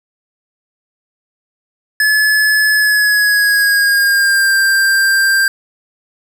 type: tone with pitch glide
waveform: square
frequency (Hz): 1716 to 1582.7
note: A6 to G6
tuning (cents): -44 to +16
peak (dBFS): -10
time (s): 2-5.48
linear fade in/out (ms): 2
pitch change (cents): -140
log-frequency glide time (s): 2.71-4.55
effects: 7-bit